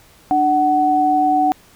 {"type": "tone pair together", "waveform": "sine", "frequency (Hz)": [296.9, 748.1], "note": ["D4", "F#5"], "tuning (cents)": [19, 19], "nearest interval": "octave + major third", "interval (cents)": 1600, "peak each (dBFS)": [-19, -13], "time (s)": [0.31, 1.52], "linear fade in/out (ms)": 0, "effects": ["pink hiss -49 dBFS RMS until 1.75 s"]}